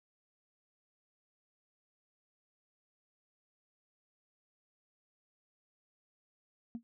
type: tone with exponential decay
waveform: sine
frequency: 233.1 Hz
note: A#3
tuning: in tune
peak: -32 dBFS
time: 6.75-6.83 s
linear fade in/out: 0 ms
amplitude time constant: 16 ms
effects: tanh soft clip ceiling -33 dBFS